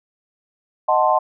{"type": "chord", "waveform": "sine", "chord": "D# diminished seventh", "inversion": "none", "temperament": "equal", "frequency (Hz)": [622.3, 740, 880, 1046.5], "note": ["D#5", "F#5", "A5", "C6"], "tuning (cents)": [0, 0, 0, 0], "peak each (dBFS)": -19, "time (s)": [0.88, 1.19], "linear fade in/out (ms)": 10, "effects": []}